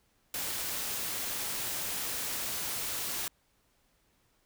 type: noise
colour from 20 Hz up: white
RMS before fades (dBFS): -35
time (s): 0.34-3.28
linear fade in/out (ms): 2
effects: pink hiss -71 dBFS RMS until 4.45 s